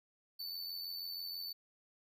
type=tone with amplitude modulation; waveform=square; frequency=4507 Hz; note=C#8; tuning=28 cents sharp; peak=-39 dBFS; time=0.39-1.53 s; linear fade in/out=10 ms; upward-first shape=sine; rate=86.2 Hz; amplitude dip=50%; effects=13-bit